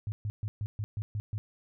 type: tone bursts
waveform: sine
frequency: 104.8 Hz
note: G#2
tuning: 16 cents sharp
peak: -30 dBFS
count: 8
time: 0.07-1.38 s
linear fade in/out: 0 ms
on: 50 ms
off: 130 ms
effects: none